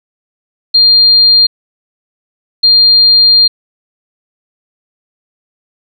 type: tone bursts at uneven times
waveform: sine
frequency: 4200 Hz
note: C8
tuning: 6 cents sharp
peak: -3 dBFS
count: 2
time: 0.74-1.47 / 2.63-3.48 s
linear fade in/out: 10 ms
effects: none